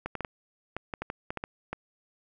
clicks, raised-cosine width 0.5 ms, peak -18 dBFS, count 12, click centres 0.06 / 0.153 / 0.207 / 0.248 / 0.766 / 0.938 / 1.02 / 1.101 / 1.305 / 1.373 / 1.439 / 1.73 s, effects none

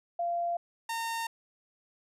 sine / sawtooth tone pair in turn, 690 / 915 Hz, F5 / A#5, -21 / -32 cents, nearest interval perfect fourth, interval 489 cents, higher second, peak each -28 dBFS, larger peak neither, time 0.19-0.57 / 0.89-1.27 s, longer neither, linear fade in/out 5 ms, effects resampled to 32000 Hz

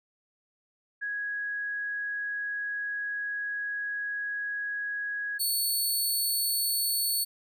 sine / 10% pulse tone pair in turn, 1661.2 / 4435 Hz, G#6 / C#8, 0 / 0 cents, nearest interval octave + perfect fourth, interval 1700 cents, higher second, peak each -30 / -19 dBFS, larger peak second, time 1.01-5.39 / 5.39-7.25 s, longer first, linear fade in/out 20 ms, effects none

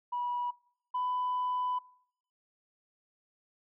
sine tone pair in turn, 974 / 997.9 Hz, B5 / B5, -24 / +18 cents, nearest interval unison, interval 42 cents, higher second, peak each -30 / -28 dBFS, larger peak second, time 0.12-0.51 / 0.94-1.79 s, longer second, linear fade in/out 10 ms, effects noise-tail reverb RT60 0.7 s tail -25 dB re dry + tanh soft clip ceiling -26 dBFS

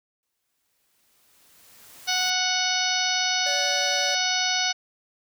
white noise with exponential growth, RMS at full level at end -41 dBFS, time 0.23-2.3 s, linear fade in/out 0 ms, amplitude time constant 450 ms
harmonic tone, 738 Hz, F#5, 5 cents flat, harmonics 1 / 2 / 3 / 4 / 5 / 6 / 7 / 8, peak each -30 / -30 / -30 / -30 / -30 / -30 / -30 / -30 dBFS, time 2.07-4.73 s, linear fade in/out 20 ms
square tone with vibrato, 575 Hz, D5, 37 cents flat, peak -32 dBFS, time 3.46-4.15 s, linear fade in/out 5 ms, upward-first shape triangle, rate 11 Hz, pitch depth 9 cents each way
effects none

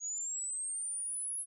sine linear sweep, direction up, 6645 to 10750 Hz, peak -35 dBFS, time 0-1.46 s, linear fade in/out 50 ms, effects none

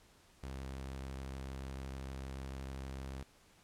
sawtooth tone with vibrato, 66.7 Hz, C2, 34 cents sharp, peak -38 dBFS, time 0.43-3.23 s, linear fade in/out 5 ms, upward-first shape triangle, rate 12 Hz, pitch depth 22 cents each way, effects pink hiss -65 dBFS RMS until 3.63 s + low-pass 11000 Hz 12 dB/octave

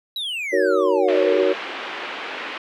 triangle exponential sweep, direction down, 3973 to 364.1 Hz, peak -23 dBFS, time 0.16-1.43 s, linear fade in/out 2 ms
sine chord, D# minor seventh, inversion none, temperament just, 311.1 / 373.4 / 466.7 / 560 Hz, D#4 / F#4 / A#4 / C#5, 0 / +16 / +2 / +18 cents, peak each -26 / -20 / -21 / -20 dBFS, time 0.52-1.54 s, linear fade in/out 20 ms
white band-pass noise, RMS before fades -31 dBFS, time 1.08-2.58 s, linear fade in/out 5 ms, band 270 to 2900 Hz, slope 24 dB/octave
effects none

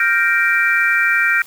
sine chord, G minor seventh, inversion third, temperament equal, 1396.9 / 1568 / 1864.7 / 2349 Hz, F6 / G6 / Bb6 / D7, 0 / 0 / 0 / 0 cents, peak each -18 dBFS, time 0-1.42 s, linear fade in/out 2 ms, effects white hiss -42 dBFS RMS until 1.46 s

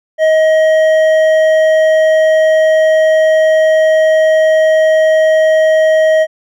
sine tone with hard clipping, 631 Hz, D#5, 24 cents sharp, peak -8 dBFS, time 0.18-6.27 s, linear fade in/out 50 ms, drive 7 dB, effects none

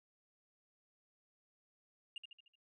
sine tone with echo, 2827 Hz, F7, 20 cents sharp, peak -40 dBFS, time 2.16-2.18 s, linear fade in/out 2 ms, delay 75 ms, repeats 5, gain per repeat -6 dB, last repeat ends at 2.555 s, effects tanh soft clip ceiling -41 dBFS

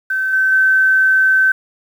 sine tone with level steps, 1538 Hz, G6, 33 cents flat, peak -15 / -11 / -9 dBFS, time 0.1-1.52 s, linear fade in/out 5 ms, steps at 0.33 / 0.52 s, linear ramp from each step 2 ms, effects 7-bit

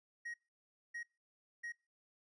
triangle tone bursts, 1886 Hz, A#6, 20 cents sharp, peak -40 dBFS, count 3, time 0.25-1.723 s, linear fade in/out 10 ms, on 91 ms, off 600 ms, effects noise-tail reverb RT60 0.3 s tail -24 dB re dry + resampled to 22050 Hz

